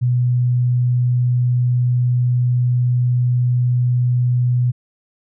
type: tone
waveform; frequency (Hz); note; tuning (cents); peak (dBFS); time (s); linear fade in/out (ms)
sine; 123.47; B2; 0; -13; 0.01-4.72; 20
effects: none